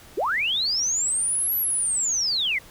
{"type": "linear two-way sweep", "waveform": "sine", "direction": "up then down", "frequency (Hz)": [297.2, 11940, 1919], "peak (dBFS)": -21, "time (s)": [0.17, 2.59], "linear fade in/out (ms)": 10, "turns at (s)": 1.57, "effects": ["pink hiss -48 dBFS RMS until 2.7 s"]}